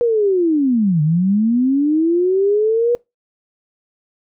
sine linear two-way sweep, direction down then up, 485.4 to 147.2 to 485.4 Hz, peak -12 dBFS, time 0.01-2.95 s, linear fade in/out 0 ms, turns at 1.02 s, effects noise-tail reverb RT60 0.2 s tail -24 dB re dry

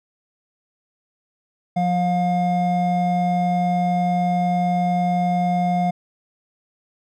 triangle tone pair together, 178 / 710.9 Hz, F3 / F5, +33 / +31 cents, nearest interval 2 octaves, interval 2398 cents, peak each -18 dBFS, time 1.76-5.91 s, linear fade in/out 10 ms, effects none

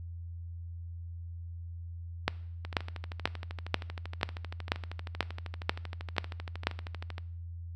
two click trains, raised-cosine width 0.3 ms, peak -24 / -9 dBFS, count 59 / 10, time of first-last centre 2.65-7.181 / 2.28-6.67 s, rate 12.8 / 2.05 Hz, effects noise-tail reverb RT60 0.7 s tail -22 dB re dry + added 85 Hz sine -39 dBFS peak until 7.75 s

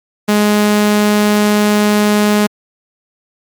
sawtooth tone, 208.8 Hz, G#3, 10 cents sharp, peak -5 dBFS, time 0.28-2.47 s, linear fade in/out 10 ms, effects MP3 96 kbps

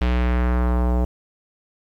square tone with low-pass filter sweep, 61.1 Hz, B1, 18 cents flat, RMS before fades -19 dBFS, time 0.01-1.05 s, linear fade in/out 5 ms, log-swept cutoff 3200 to 710 Hz, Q 1.4, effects 8-bit

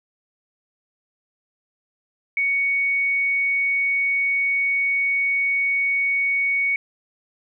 sine tone, 2230 Hz, C#7, 10 cents sharp, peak -18 dBFS, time 2.37-6.76 s, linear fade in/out 2 ms, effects none

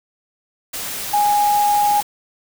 sine tone in noise, 826 Hz, G#5, 10 cents flat, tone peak -13 dBFS, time 1.13-2.01 s, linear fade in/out 10 ms, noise white, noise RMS -27 dBFS, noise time 0.73-2.03 s, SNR +11 dB, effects none

